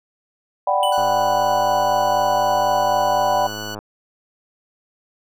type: chord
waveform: sine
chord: G major seventh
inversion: second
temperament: equal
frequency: 587.3 / 740 / 784 / 987.8 Hz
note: D5 / F#5 / G5 / B5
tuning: 0 / 0 / 0 / 0 cents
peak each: -21 dBFS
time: 0.67-3.47 s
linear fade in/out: 5 ms
type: tone with exponential decay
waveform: square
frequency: 2982 Hz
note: F#7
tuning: 13 cents sharp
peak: -21 dBFS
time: 0.83-1.24 s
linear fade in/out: 1 ms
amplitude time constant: 87 ms
type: tone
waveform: 15% pulse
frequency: 1480 Hz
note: F#6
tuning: in tune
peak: -23 dBFS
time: 0.92-3.75 s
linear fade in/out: 5 ms
type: click train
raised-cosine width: 1 ms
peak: -18 dBFS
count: 296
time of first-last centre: 0.98-3.79 s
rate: 105 Hz
effects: none